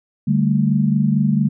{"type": "chord", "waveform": "sine", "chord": "D suspended fourth", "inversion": "none", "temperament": "just", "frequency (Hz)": [146.83, 195.78, 220.2], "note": ["D3", "G3", "A3"], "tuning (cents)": [0, -2, 2], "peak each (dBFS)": -18, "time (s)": [0.27, 1.49], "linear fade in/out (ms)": 10, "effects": []}